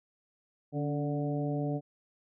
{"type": "harmonic tone with a mistuned harmonic", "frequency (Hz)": 146.83, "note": "D3", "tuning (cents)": 0, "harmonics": [1, 2, 3, 4, 5], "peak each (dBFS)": [-32, -34, -39, -39, -42], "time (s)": [0.72, 1.81], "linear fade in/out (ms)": 50, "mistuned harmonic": 2, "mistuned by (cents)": -47, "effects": []}